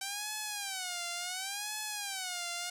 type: tone with vibrato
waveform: 5% pulse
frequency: 770 Hz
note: G5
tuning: 31 cents flat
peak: -24 dBFS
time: 0.01-2.7 s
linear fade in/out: 5 ms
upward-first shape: sine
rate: 0.7 Hz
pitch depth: 180 cents each way
effects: none